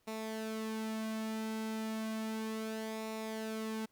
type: tone with flanger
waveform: sawtooth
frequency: 220 Hz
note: A3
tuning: in tune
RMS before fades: -39 dBFS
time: 0.07-3.86 s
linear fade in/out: 10 ms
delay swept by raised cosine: 0.63 to 2.83 ms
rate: 0.33 Hz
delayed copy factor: -0.55
effects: pink hiss -74 dBFS RMS until 3.91 s